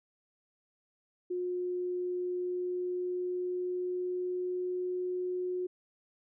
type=tone with pitch glide; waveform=sine; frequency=359.5 to 363 Hz; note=F#4 to F#4; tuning=-50 to -33 cents; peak=-31 dBFS; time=1.3-5.67 s; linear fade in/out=10 ms; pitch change=+17 cents; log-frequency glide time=2.28-4.91 s; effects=none